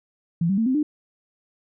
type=tone with pitch steps; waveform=sine; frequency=168.3 / 194.45 / 224.7 / 259.6 / 299.9 Hz; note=E3 / G3 / A3 / C4 / D4; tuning=+36 / -14 / +37 / -13 / +36 cents; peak=-18 dBFS; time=0.41-0.83 s; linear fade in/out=5 ms; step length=84 ms; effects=none